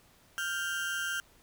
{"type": "tone pair together", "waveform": "35% pulse", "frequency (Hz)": [1403, 1568], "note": ["F6", "G6"], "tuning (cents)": [8, 0], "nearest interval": "major second", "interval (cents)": 192, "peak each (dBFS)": [-34, -32], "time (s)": [0.38, 1.2], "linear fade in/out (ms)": 0, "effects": ["pink hiss -62 dBFS RMS until 1.42 s"]}